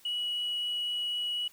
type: tone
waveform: sine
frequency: 2926 Hz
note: F#7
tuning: 20 cents flat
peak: -28 dBFS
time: 0.05-1.48 s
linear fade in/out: 5 ms
effects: tanh soft clip ceiling -27 dBFS + white hiss -59 dBFS RMS until 1.52 s